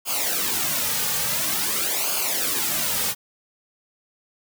white noise with flanger, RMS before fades -24 dBFS, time 0.05-3.15 s, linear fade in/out 50 ms, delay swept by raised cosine 0.52 to 3.02 ms, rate 0.48 Hz, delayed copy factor -0.75, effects none

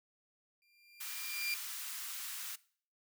30% pulse tone with exponential growth, 2385 Hz, D7, 26 cents sharp, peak -30 dBFS, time 0.62-1.54 s, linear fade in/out 1 ms, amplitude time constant 200 ms
white high-pass noise, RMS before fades -43 dBFS, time 1-2.56 s, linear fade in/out 10 ms, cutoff 1100 Hz, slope 24 dB/octave
effects noise-tail reverb RT60 0.5 s tail -20 dB re dry

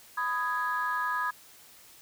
sine chord, G# minor, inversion first, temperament just, 996.7 / 1245.9 / 1661.2 Hz, B5 / D#6 / G#6, +16 / +2 / 0 cents, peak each -31 dBFS, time 0.17-1.31 s, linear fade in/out 10 ms, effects tanh soft clip ceiling -20 dBFS + white hiss -54 dBFS RMS until 2.01 s

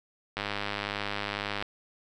click train, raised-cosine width 0.3 ms, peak -15 dBFS, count 129, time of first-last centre 0.37-1.625 s, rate 102 Hz, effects none

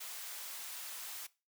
white high-pass noise, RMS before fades -45 dBFS, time 0-1.27 s, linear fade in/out 10 ms, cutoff 730 Hz, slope 12 dB/octave, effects noise-tail reverb RT60 0.3 s tail -20 dB re dry

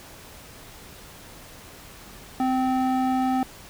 square tone with band-pass filter, 258.7 Hz, C4, 19 cents flat, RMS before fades -23 dBFS, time 2.4-3.43 s, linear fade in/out 0 ms, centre 570 Hz, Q 2.3, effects pink hiss -45 dBFS RMS until 3.69 s

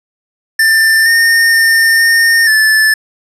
square tone with pitch steps, 1784 / 1829 / 1814 / 1828 / 1747 Hz, A6 / A#6 / A#6 / A#6 / A6, +23 / -33 / -48 / -34 / -13 cents, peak -7 dBFS, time 0.59-2.94 s, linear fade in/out 5 ms, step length 470 ms, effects resampled to 32000 Hz + 7-bit

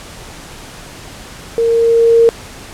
sine tone with level ramp, 461.5 Hz, A#4, 17 cents flat, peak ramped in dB -10 to -4 dBFS, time 1.58-2.29 s, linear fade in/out 0 ms, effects pink hiss -33 dBFS RMS until 2.73 s + low-pass 10000 Hz 12 dB/octave

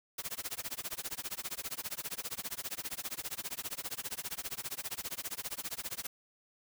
white noise with tremolo, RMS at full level -37 dBFS, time 0.18-6.07 s, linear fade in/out 5 ms, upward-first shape sine, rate 15 Hz, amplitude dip 100%, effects none

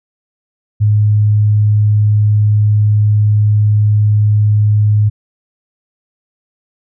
sine tone, 105.3 Hz, G#2, 24 cents sharp, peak -7 dBFS, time 0.8-5.1 s, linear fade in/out 20 ms, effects none

